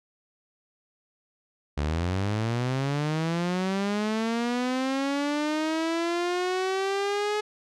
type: linear sweep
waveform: sawtooth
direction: up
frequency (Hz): 70.2 to 423.7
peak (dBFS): -21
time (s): 1.77-7.41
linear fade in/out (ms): 10
effects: low-pass 6000 Hz 12 dB/octave

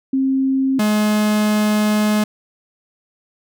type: tone pair in turn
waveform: sine / 45% pulse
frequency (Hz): 266.7 / 211.7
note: C4 / G#3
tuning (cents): +33 / +33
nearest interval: major third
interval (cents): 400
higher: first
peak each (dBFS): -14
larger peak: neither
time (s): 0.13-0.79 / 0.79-2.24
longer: second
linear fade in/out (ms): 5
effects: none

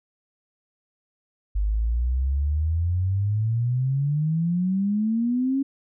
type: exponential sweep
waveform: sine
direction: up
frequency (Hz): 49.43 to 277.2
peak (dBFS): -20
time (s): 1.55-5.63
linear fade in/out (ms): 10
effects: none

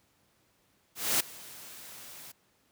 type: noise with ADSR envelope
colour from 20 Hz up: white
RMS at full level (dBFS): -25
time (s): 0.95-2.32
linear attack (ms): 250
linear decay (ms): 9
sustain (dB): -22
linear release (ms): 9
effects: pink hiss -69 dBFS RMS until 2.71 s + high-pass 80 Hz 12 dB/octave

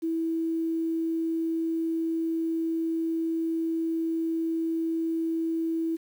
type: tone with quantisation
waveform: sine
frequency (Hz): 327.3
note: E4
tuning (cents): -12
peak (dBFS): -25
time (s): 0.02-5.97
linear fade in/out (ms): 20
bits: 9
effects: none

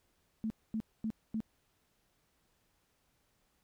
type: tone bursts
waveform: sine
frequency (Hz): 220.2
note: A3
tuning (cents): +2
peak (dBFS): -32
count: 4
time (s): 0.44-1.404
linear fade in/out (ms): 0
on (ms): 61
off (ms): 240
effects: pink hiss -75 dBFS RMS until 3.63 s

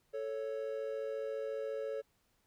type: tone pair together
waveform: triangle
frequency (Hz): 440 / 554.4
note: A4 / C#5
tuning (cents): 0 / 0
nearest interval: major third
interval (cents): 400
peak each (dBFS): -37 / -37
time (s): 0.13-2.02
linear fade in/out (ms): 20
effects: pink hiss -75 dBFS RMS until 2.46 s

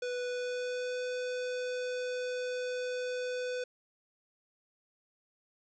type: tone with pitch glide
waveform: square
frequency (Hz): 493.9 to 499.6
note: B4 to B4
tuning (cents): 0 to +20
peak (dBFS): -34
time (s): 0.02-3.64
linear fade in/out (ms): 5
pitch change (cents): +20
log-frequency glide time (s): 0.26-1.02
effects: resampled to 16000 Hz + 11-bit

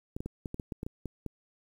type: clicks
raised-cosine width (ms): 3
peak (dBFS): -23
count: 11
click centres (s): 0.165 / 0.205 / 0.26 / 0.458 / 0.544 / 0.598 / 0.722 / 0.831 / 0.865 / 1.057 / 1.263
effects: 9-bit

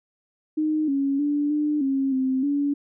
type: tone with pitch steps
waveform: sine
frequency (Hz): 308.6 / 276.4 / 291.3 / 298.8 / 270.6 / 261.7 / 285.5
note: D#4 / C#4 / D4 / D4 / C#4 / C4 / D4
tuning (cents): -14 / -5 / -14 / +30 / -42 / 0 / -49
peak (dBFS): -20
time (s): 0.57-2.74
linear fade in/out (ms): 10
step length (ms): 310
effects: none

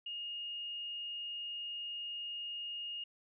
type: tone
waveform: sine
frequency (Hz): 2850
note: F7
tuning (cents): +34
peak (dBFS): -39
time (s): 0.06-3.04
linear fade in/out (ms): 5
effects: none

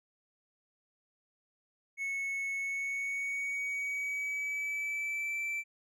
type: tone with pitch glide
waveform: triangle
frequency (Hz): 2201 to 2332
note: C#7 to D7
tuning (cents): -13 to -13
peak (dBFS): -31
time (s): 1.97-5.64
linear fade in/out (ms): 50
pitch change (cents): +100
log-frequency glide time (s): 2.56-5.39
effects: none

